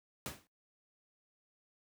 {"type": "noise with exponential decay", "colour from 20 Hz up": "pink", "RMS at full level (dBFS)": -37, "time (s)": [0.26, 0.47], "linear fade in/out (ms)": 0, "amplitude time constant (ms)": 45, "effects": ["noise-tail reverb RT60 0.2 s tail -24 dB re dry", "high-pass 80 Hz 12 dB/octave"]}